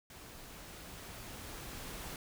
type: noise with level ramp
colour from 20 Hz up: pink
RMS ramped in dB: -52 to -44 dBFS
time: 0.1-2.16 s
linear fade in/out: 2 ms
effects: none